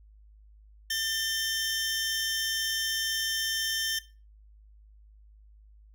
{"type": "tone cluster", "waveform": "35% pulse", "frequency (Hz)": [1788, 3119, 5440], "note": ["A6", "G7", "F8"], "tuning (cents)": [27, -9, -46], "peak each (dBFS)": [-30, -30, -31], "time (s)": [0.9, 3.99], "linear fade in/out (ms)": 5, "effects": ["noise-tail reverb RT60 0.3 s tail -17 dB re dry", "added 52 Hz sine -52 dBFS peak until 5.94 s"]}